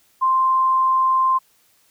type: tone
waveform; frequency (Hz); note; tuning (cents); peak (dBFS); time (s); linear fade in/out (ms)
sine; 1046.5; C6; 0; -14; 0.21-1.39; 20
effects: white hiss -59 dBFS RMS until 1.9 s